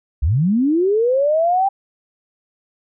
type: linear sweep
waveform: sine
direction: up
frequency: 58.27 to 797 Hz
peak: -13 dBFS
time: 0.22-1.69 s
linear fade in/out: 10 ms
effects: none